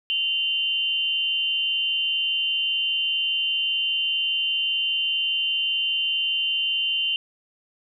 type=tone pair together; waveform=sine; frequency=2794 / 3069 Hz; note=F7 / G7; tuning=0 / -37 cents; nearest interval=major second; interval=163 cents; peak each=-24 dBFS; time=0.1-7.16 s; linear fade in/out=0 ms; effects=none